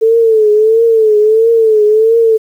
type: tone with vibrato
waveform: sine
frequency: 440.3 Hz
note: A4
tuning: 1 cent sharp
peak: -5 dBFS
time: 0.01-2.38 s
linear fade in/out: 20 ms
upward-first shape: triangle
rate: 1.5 Hz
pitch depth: 92 cents each way
effects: 7-bit